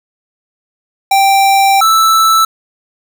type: tone pair in turn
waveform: square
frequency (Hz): 784 / 1318.5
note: G5 / E6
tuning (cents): 0 / 0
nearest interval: major sixth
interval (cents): 900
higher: second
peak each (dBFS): -7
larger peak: neither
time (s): 1.11-1.81 / 1.81-2.45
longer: first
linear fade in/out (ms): 5
effects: none